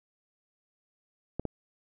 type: clicks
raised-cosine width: 2 ms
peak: -18 dBFS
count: 2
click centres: 1.396 / 1.453 s
effects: none